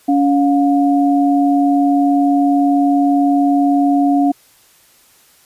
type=tone pair together; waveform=sine; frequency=282.3 / 711.4 Hz; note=C#4 / F5; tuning=+32 / +32 cents; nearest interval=octave + major third; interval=1600 cents; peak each=-11 / -16 dBFS; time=0.08-4.32 s; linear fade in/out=10 ms; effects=white hiss -50 dBFS RMS until 5.45 s + resampled to 32000 Hz